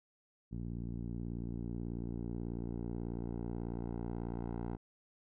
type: tone with low-pass filter sweep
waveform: 10% pulse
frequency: 58.27 Hz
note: A#1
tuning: in tune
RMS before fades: -40 dBFS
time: 0.51-4.77 s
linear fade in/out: 20 ms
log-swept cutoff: 210 to 840 Hz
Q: 0.95
effects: none